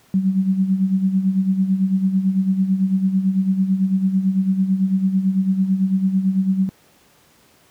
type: tone with tremolo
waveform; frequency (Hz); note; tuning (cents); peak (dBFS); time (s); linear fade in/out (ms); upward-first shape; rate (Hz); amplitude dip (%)
sine; 190.3; F#3; +49; -12; 0.14-6.69; 0; sine; 9; 65
effects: pink hiss -54 dBFS RMS until 7.7 s + high-pass 100 Hz 12 dB/octave